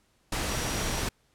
sine tone in noise, 5760 Hz, F#8, 47 cents flat, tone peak -41 dBFS, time 0.48-1.03 s, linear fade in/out 5 ms, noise pink, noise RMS -30 dBFS, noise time 0.32-1.09 s, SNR -14 dB, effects pink hiss -68 dBFS RMS until 1.34 s + low-pass 11000 Hz 12 dB/octave

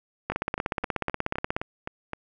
two click trains, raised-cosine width 0.5 ms, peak -11 / -16 dBFS, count 22 / 8, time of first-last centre 0.3-1.565 / 0.32-2.133 s, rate 16.6 / 3.86 Hz, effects none

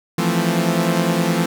sawtooth chord, F major seventh, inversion third, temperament equal, 164.81 / 174.61 / 220 / 261.6 Hz, E3 / F3 / A3 / C4, 0 / 0 / 0 / 0 cents, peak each -17 / -16 / -19 / -22 dBFS, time 0.18-1.46 s, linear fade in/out 5 ms, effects none

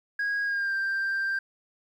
sine tone with pitch glide, 1644 to 1578.9 Hz, G#6 to G6, -18 to +12 cents, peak -23 dBFS, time 0.19-1.39 s, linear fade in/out 5 ms, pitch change -70 cents, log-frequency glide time 0.44-0.74 s, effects tanh soft clip ceiling -24 dBFS + 10-bit

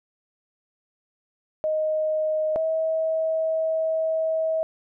sine tone pair in turn, 622.3 / 641.3 Hz, D#5 / E5, 0 / -48 cents, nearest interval minor second, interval 52 cents, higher second, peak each -21 dBFS, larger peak neither, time 1.64-2.56 / 2.56-4.63 s, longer second, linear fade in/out 0 ms, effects none

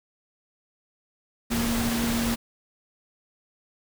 sine tone in noise, 233.1 Hz, A#3, in tune, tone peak -25 dBFS, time 1.5-2.36 s, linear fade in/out 20 ms, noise pink, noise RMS -29 dBFS, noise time 1.5-2.36 s, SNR +1 dB, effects none

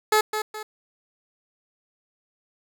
15% pulse tone with echo, 429.1 Hz, A4, 43 cents flat, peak -10 dBFS, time 0.12-0.21 s, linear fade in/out 5 ms, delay 210 ms, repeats 2, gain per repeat -8 dB, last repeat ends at 0.63 s, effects none

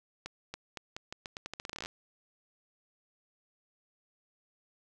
accelerating click train, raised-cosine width 0.2 ms, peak -22 dBFS, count 20, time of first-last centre 0.26-1.859 s, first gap 280 ms, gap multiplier 0.83, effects none

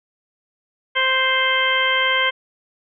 harmonic tone, 523.3 Hz, C5, in tune, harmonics 1 / 2 / 3 / 4 / 5 / 6, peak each -26 / -23 / -22 / -20 / -31 / -22 dBFS, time 0.95-2.31 s, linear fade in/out 20 ms, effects none

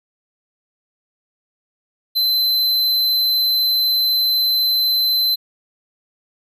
square tone, 4062 Hz, B7, 48 cents sharp, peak -15 dBFS, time 2.15-5.36 s, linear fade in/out 20 ms, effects none

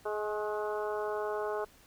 harmonic tone with a mistuned harmonic, 210.7 Hz, G#3, 25 cents sharp, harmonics 2 / 3 / 4 / 5 / 6 / 7, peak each -34 / -38 / -40 / -42 / -44 / -45 dBFS, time 0.05-1.65 s, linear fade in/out 10 ms, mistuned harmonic 5, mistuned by +28 cents, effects pink hiss -60 dBFS RMS until 1.86 s

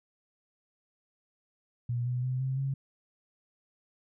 sine tone with pitch steps, 120.6 / 124.28 / 128.07 / 131.97 / 136 Hz, B2 / B2 / C3 / C3 / C#3, -41 / +11 / -37 / +15 / -33 cents, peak -28 dBFS, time 1.89-2.74 s, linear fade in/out 5 ms, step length 170 ms, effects none

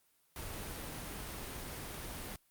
pink noise, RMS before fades -43 dBFS, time 0.36-2.36 s, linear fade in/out 2 ms, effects white hiss -72 dBFS RMS until 2.5 s + Opus 32 kbps

